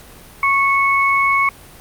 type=tone pair together; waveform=sine; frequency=1103 / 2206 Hz; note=C#6 / C#7; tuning=-9 / -9 cents; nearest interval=octave; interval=1200 cents; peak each=-15 dBFS; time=0.43-1.49 s; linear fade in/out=2 ms; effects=pink hiss -41 dBFS RMS until 1.8 s + Opus 48 kbps